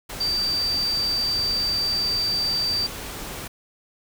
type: tone in noise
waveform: sine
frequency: 4657 Hz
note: D8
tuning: 15 cents flat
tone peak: -21 dBFS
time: 0.2-2.87 s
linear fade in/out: 10 ms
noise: pink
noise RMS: -34 dBFS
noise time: 0.09-3.48 s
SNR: +10 dB
effects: none